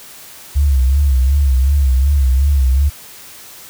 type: tone with vibrato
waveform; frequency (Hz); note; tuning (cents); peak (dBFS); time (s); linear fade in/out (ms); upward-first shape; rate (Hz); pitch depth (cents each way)
sine; 67.8; C#2; -38; -9; 0.55-2.9; 20; sine; 2.7; 110
effects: white hiss -37 dBFS RMS until 3.69 s